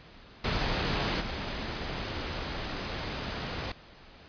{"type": "noise with level steps", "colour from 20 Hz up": "pink", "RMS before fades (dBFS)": [-29, -35], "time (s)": [0.44, 3.72], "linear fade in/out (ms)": 5, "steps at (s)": 1.2, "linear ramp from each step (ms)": 20, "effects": ["pink hiss -52 dBFS RMS until 4.28 s", "resampled to 11025 Hz"]}